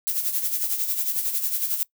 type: noise with tremolo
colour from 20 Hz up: violet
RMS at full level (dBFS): -23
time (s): 0.07-1.83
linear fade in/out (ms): 0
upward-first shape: sine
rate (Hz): 11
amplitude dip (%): 60
effects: noise-tail reverb RT60 0.1 s tail -22 dB re dry